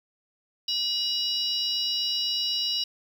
harmonic tone with a mistuned harmonic, 968 Hz, B5, 35 cents flat, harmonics 3 / 4 / 5 / 6, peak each -29 / -31 / -31 / -31 dBFS, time 0.68-2.84 s, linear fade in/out 5 ms, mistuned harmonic 6, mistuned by -94 cents, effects 8-bit

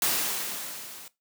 white noise with level ramp, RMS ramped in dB -24 to -45 dBFS, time 0.02-1.08 s, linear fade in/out 2 ms, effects noise-tail reverb RT60 0.2 s tail -19 dB re dry + high-pass 150 Hz 12 dB/octave

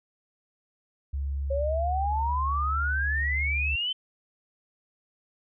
sine tone with pitch glide, 69.5 to 71.66 Hz, C#2 to D2, +5 to -42 cents, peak -27 dBFS, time 1.13-3.76 s, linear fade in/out 10 ms, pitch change +53 cents, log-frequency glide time 1.65-1.87 s
sine exponential sweep, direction up, 540 to 3100 Hz, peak -26 dBFS, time 1.5-3.93 s, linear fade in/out 10 ms
effects none

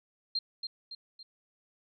sine tone with echo, 4186 Hz, C8, in tune, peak -28 dBFS, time 0.35-0.39 s, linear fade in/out 5 ms, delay 280 ms, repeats 3, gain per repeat -6 dB, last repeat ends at 1.23 s, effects none

